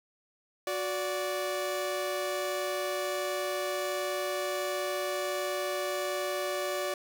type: tone pair together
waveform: sawtooth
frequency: 367 / 581.2 Hz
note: F#4 / D5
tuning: -14 / -18 cents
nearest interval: minor sixth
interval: 796 cents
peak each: -31 / -28 dBFS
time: 0.67-6.94 s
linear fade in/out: 2 ms
effects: none